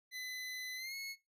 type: tone with pitch glide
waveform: 25% pulse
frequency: 2014 to 2184 Hz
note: B6 to C#7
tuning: +33 to -26 cents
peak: -38 dBFS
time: 0.11-1.16 s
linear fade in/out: 50 ms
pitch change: +141 cents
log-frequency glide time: 0.76-0.95 s
effects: noise-tail reverb RT60 0.2 s tail -17 dB re dry